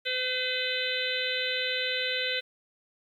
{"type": "harmonic tone with a mistuned harmonic", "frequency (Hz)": 509, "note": "C5", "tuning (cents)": -48, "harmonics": [1, 3, 4, 5, 6, 7, 8], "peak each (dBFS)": [-35, -35, -35, -35, -35, -35, -35], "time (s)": [0.05, 2.41], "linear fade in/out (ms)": 20, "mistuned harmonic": 8, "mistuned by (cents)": -39, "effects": ["10-bit"]}